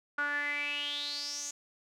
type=tone with band-pass filter sweep; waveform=sawtooth; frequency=290 Hz; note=D4; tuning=22 cents flat; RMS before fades=-35 dBFS; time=0.18-1.51 s; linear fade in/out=5 ms; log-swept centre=1400 to 6800 Hz; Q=8.5; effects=none